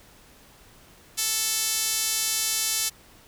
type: tone with band-pass filter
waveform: 5% pulse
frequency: 440 Hz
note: A4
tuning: in tune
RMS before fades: -26 dBFS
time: 1.17-2.9 s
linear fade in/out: 20 ms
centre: 8900 Hz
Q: 4.5
effects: pink hiss -53 dBFS RMS until 3.27 s